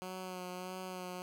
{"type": "tone with vibrato", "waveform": "10% pulse", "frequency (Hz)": 183.5, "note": "F#3", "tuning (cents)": -14, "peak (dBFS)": -33, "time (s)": [0.02, 1.22], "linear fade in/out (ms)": 0, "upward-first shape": "sine", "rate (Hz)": 1.6, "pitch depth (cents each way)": 25, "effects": []}